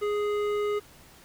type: tone with hard clipping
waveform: sine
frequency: 415.3 Hz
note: G#4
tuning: in tune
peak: -27 dBFS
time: 0.01-0.8 s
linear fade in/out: 20 ms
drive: 12 dB
effects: pink hiss -53 dBFS RMS until 1.24 s